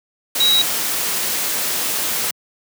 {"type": "tone in noise", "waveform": "sine", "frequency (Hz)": 3847, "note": "B7", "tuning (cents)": -46, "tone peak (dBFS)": -12, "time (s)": [0.4, 0.62], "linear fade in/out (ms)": 5, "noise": "white", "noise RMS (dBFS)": -21, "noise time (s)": [0.35, 2.31], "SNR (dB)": 6, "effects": ["high-pass 150 Hz 12 dB/octave"]}